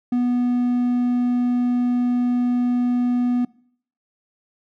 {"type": "tone", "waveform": "triangle", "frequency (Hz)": 245.2, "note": "B3", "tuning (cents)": -12, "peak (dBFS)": -15, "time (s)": [0.12, 3.45], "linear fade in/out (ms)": 5, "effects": ["noise-tail reverb RT60 0.6 s tail -23 dB re dry"]}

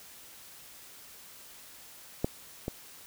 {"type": "clicks", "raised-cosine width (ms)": 2, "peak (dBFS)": [-13, -19], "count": 2, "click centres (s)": [2.245, 2.681], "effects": ["white hiss -51 dBFS RMS until 3.06 s"]}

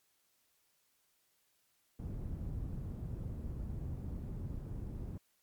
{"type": "low-pass noise", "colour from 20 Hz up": "white", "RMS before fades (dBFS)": -41, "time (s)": [1.99, 5.18], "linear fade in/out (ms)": 5, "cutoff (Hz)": 120, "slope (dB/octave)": 12, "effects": ["white hiss -75 dBFS RMS until 5.42 s", "MP3 96 kbps"]}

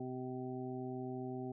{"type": "harmonic tone", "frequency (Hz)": 127.9, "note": "C3", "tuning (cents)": -39, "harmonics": [1, 2, 3, 5, 6], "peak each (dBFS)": [-46, -43, -44, -53, -50], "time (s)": [0, 1.52], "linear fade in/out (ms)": 5, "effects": []}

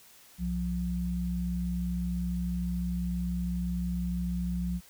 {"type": "tone pair together", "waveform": "sine", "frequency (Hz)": [63, 176.91], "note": ["B1", "F3"], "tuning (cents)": [35, 23], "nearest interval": "octave + tritone", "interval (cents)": 1788, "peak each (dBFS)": [-33, -30], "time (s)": [0.38, 4.81], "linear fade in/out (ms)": 50, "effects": ["white hiss -56 dBFS RMS until 4.89 s"]}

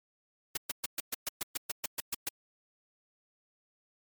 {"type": "noise bursts", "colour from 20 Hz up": "white", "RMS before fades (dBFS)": -33, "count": 13, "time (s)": [0.55, 2.289], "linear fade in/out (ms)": 5, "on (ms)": 23, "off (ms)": 120, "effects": ["MP3 96 kbps"]}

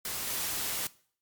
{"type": "noise with level steps", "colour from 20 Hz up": "white", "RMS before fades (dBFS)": [-35, -33], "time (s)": [0.05, 0.87], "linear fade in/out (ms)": 2, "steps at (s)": 0.27, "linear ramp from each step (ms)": 5, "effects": ["noise-tail reverb RT60 0.5 s tail -20 dB re dry", "MP3 96 kbps"]}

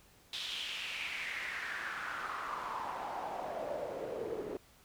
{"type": "noise with band-pass filter sweep", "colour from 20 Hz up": "pink", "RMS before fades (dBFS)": -40, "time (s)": [0.33, 4.57], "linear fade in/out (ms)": 2, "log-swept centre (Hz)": [3600, 390], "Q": 4.2, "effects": ["pink hiss -63 dBFS RMS until 4.84 s"]}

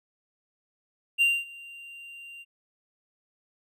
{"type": "tone with ADSR envelope", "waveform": "triangle", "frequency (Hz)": 2777, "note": "F7", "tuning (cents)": -10, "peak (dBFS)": -16, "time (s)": [1.18, 2.45], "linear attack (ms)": 34, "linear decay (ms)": 230, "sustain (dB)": -24, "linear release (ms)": 37, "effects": []}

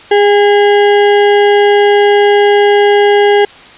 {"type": "tone with sample-and-hold", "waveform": "sine", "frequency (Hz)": 410, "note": "G#4", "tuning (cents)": -22, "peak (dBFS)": -4, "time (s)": [0.11, 3.45], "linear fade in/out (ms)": 5, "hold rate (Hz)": 1225, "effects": ["white hiss -35 dBFS RMS until 3.77 s", "resampled to 8000 Hz"]}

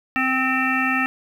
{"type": "harmonic tone with a mistuned harmonic", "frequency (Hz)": 260.4, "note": "C4", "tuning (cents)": -8, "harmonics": [1, 3, 5, 7, 9, 10], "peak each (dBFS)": [-24, -28, -25, -23, -28, -26], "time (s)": [0.16, 1.06], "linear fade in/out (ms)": 0, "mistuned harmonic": 10, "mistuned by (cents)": 55, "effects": ["8-bit"]}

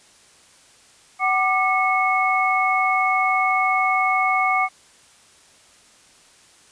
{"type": "tone cluster", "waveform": "sine", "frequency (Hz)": [753, 1187, 2191], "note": ["F#5", "D6", "C#7"], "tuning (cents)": [30, 18, -21], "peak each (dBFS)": -21, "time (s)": [1.19, 4.69], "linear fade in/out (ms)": 50, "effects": ["white hiss -52 dBFS RMS until 6.71 s", "resampled to 22050 Hz"]}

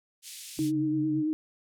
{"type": "band-pass noise", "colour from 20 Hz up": "white", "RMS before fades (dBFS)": -44, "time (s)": [0.22, 0.72], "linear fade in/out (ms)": 50, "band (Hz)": [2500, 11000], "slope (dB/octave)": 24}
{"type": "tone with tremolo", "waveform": "sine", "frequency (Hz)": 139.9, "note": "C#3", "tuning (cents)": 16, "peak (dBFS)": -31, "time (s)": [0.57, 1.24], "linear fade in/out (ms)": 50, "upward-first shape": "triangle", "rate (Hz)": 5.3, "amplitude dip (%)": 45}
{"type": "tone with vibrato", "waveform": "sine", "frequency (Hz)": 309, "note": "D#4", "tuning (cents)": -12, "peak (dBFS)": -25, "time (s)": [0.59, 1.33], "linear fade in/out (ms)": 0, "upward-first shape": "sine", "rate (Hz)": 8.9, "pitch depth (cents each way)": 31}
{"effects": []}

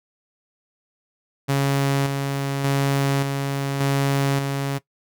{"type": "tone with tremolo", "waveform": "sawtooth", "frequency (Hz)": 138.59, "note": "C#3", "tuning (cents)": 0, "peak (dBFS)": -14, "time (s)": [1.48, 4.79], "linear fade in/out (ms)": 20, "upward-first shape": "square", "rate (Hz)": 0.86, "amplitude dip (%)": 40, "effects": ["noise-tail reverb RT60 0.1 s tail -18 dB re dry"]}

